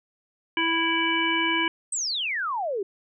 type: harmonic tone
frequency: 329.6 Hz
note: E4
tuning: in tune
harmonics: 1 / 3 / 5 / 7 / 9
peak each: -28 / -28 / -29 / -26 / -28 dBFS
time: 0.57-1.68 s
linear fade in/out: 2 ms
type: exponential sweep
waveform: sine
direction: down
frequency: 8510 to 370 Hz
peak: -25 dBFS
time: 1.92-2.83 s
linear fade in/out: 5 ms
effects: none